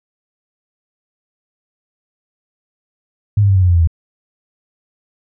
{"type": "tone with pitch steps", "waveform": "sine", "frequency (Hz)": [103.83, 100.35, 96.99, 93.74, 90.6, 87.56, 84.63, 81.79], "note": ["G#2", "G2", "G2", "F#2", "F#2", "F2", "E2", "E2"], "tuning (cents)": [0, 41, -18, 23, -36, 5, 46, -13], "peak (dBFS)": -8, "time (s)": [3.37, 3.874], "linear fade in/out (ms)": 5, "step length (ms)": 63, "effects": []}